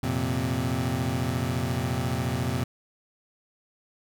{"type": "chord", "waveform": "25% pulse", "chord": "F suspended fourth", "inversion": "none", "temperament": "equal", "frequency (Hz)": [87.31, 116.54, 130.81], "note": ["F2", "Bb2", "C3"], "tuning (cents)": [0, 0, 0], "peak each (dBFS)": [-28, -26, -25], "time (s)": [0.03, 2.64], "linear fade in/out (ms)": 5, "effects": []}